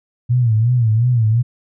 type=tone with vibrato; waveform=sine; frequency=116.54 Hz; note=A#2; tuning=in tune; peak=-11 dBFS; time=0.29-1.43 s; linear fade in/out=20 ms; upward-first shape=sine; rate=2.8 Hz; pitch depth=130 cents each way; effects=none